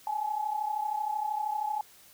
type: tone pair together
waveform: sine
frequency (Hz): 823 / 855.9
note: G#5 / A5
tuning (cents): -16 / -48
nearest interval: minor second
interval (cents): 68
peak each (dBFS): -34 / -30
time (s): 0.07-1.81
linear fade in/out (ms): 2
effects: white hiss -56 dBFS RMS until 2.13 s